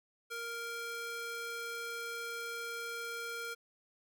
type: tone with high-pass filter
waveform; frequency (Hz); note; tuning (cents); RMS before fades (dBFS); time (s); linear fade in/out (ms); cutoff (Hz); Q
square; 466.2; A#4; 0; -41; 0.3-3.55; 20; 950; 1.5
effects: none